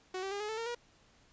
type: tone with pitch steps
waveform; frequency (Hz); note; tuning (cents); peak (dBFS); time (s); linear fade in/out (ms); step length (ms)
sawtooth; 371.6 / 387.6 / 404.3 / 421.7 / 439.9 / 458.8 / 478.6; F#4 / G4 / G#4 / G#4 / A4 / A#4 / A#4; +7 / -20 / -46 / +26 / 0 / -28 / +46; -32; 0.14-0.749; 5; 87
effects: pink hiss -65 dBFS RMS until 1.32 s + resampled to 16000 Hz